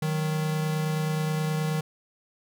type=tone pair together; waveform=square; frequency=155.56 / 184.99 Hz; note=D#3 / F#3; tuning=0 / 0 cents; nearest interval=minor third; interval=300 cents; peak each=-26 / -35 dBFS; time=0.02-1.81 s; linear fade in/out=5 ms; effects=none